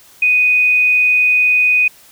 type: tone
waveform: sine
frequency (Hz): 2489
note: D#7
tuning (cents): 0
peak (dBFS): -9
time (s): 0.22-1.88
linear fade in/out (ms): 5
effects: white hiss -45 dBFS RMS until 2.11 s